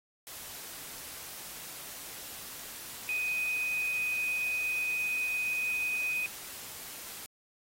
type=tone in noise; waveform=sine; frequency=2500 Hz; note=D#7; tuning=8 cents sharp; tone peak=-29 dBFS; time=3.09-6.26 s; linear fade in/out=0 ms; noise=white; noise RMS=-44 dBFS; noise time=0.27-7.26 s; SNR=+12 dB; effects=AAC 48 kbps